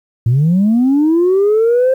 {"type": "linear sweep", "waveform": "sine", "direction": "up", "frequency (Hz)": [110, 530], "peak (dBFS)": -7, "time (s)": [0.26, 1.94], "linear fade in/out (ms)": 5, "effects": ["tanh soft clip ceiling -6 dBFS", "8-bit"]}